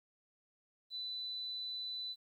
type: tone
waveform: sine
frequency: 3992 Hz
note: B7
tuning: 18 cents sharp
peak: -39 dBFS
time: 0.9-2.16 s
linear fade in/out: 50 ms
effects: 12-bit